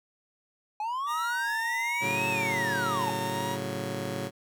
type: linear two-way sweep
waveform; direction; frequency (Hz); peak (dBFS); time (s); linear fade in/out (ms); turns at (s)
triangle; up then down; 830.6 to 2629 to 830.6; -27; 0.8-3.1; 2; 2.29
type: tone with vibrato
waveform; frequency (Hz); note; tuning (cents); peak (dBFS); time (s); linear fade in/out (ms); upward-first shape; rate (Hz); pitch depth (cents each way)
40% pulse; 932.3; A#5; 0; -31; 1.06-3.58; 50; sine; 1.3; 36
type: chord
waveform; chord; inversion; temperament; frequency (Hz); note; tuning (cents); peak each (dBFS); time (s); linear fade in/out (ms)
15% pulse; F# minor; first; just; 111 / 138.75 / 185; A2 / C#3 / F#3; +16 / +2 / 0; -30; 2-4.31; 50
effects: none